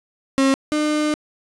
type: tone pair in turn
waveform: 35% pulse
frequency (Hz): 269.7 / 302.2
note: C#4 / D4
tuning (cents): -47 / +50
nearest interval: major second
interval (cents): 197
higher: second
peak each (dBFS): -12 / -16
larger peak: first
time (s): 0.38-0.54 / 0.72-1.14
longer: second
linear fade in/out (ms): 0
effects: resampled to 22050 Hz + 9-bit